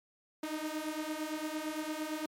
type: beating tone pair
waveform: sawtooth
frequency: 304.6 / 313.4 Hz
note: D#4 / D#4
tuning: -37 / +13 cents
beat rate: 8.8 Hz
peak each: -35 / -34 dBFS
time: 0.43-2.26 s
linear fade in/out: 5 ms
effects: MP3 64 kbps